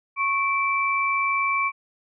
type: tone pair together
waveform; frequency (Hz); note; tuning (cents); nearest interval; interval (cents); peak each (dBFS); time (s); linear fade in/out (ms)
sine; 1101 / 2328; C#6 / D7; -12 / -16; octave + minor second; 1296; -23; 0.16-1.72; 50
effects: none